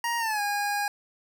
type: tone with pitch glide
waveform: 25% pulse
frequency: 940 to 818.3 Hz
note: A#5 to G#5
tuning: +14 to -26 cents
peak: -22 dBFS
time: 0.04-0.88 s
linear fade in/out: 2 ms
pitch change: -240 cents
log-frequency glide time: 0.18-0.41 s
effects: none